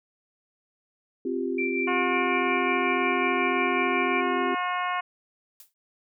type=chord; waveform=sine; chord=C suspended fourth; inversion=none; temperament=just; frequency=261.6 / 348.8 / 392.4 Hz; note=C4 / F4 / G4; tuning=0 / -2 / +2 cents; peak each=-30 dBFS; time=1.25-4.55 s; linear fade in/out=5 ms
type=tone with tremolo; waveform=sine; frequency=2349 Hz; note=D7; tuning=in tune; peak=-26 dBFS; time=1.58-4.21 s; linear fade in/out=5 ms; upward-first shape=sine; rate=5.5 Hz; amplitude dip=50%
type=harmonic tone; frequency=360 Hz; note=F#4; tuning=47 cents flat; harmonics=2 / 3 / 4 / 5 / 6 / 7 / 8; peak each=-31 / -28 / -35 / -36 / -36 / -40 / -41 dBFS; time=1.87-5.01 s; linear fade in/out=10 ms
type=noise with exponential decay; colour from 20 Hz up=blue; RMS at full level=-44 dBFS; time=5.6-5.74 s; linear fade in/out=1 ms; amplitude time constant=29 ms
effects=none